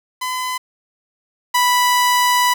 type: tone pair in turn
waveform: sawtooth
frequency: 1013 / 987 Hz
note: B5 / B5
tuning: +44 / -1 cents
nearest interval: unison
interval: 45 cents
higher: first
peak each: -17 / -9 dBFS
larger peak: second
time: 0.21-0.58 / 1.54-2.54 s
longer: second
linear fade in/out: 10 ms
effects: 7-bit